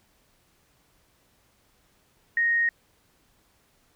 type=tone; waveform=sine; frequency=1864.7 Hz; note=A#6; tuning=in tune; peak=-20 dBFS; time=2.37-2.69 s; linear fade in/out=2 ms; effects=pink hiss -65 dBFS RMS until 3.95 s